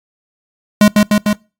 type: tone with echo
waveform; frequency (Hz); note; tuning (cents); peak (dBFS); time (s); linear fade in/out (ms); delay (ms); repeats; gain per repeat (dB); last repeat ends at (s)
square; 208.9; G#3; +10; -5; 0.81-0.88; 2; 150; 3; -2; 1.33
effects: noise-tail reverb RT60 0.3 s tail -24 dB re dry + AAC 64 kbps